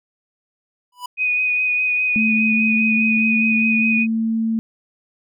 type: tone with exponential growth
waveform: square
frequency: 987.8 Hz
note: B5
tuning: in tune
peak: -24 dBFS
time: 0.92-1.06 s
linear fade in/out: 5 ms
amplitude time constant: 29 ms
type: tone with vibrato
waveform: sine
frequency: 2489 Hz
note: D#7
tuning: in tune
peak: -16 dBFS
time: 1.17-4.07 s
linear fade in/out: 50 ms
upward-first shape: sine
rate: 4.9 Hz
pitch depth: 18 cents each way
type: tone with pitch glide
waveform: sine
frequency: 220 to 224.5 Hz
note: A3 to A3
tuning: 0 to +35 cents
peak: -17 dBFS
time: 2.16-4.59 s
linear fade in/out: 0 ms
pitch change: +35 cents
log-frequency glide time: 2.61-4.14 s
effects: none